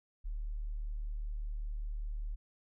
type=tone; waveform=sine; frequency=37.44 Hz; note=D1; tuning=34 cents sharp; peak=-35 dBFS; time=0.24-2.36 s; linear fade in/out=20 ms; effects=none